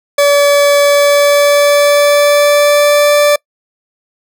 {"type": "tone with pitch glide", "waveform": "40% pulse", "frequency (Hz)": [573, 585.7], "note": ["D5", "D5"], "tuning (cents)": [-43, -5], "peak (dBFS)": -5, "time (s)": [0.18, 3.36], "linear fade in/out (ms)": 5, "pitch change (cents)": 38, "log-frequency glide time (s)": [0.81, 3.16], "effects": ["noise-tail reverb RT60 0.1 s tail -26 dB re dry"]}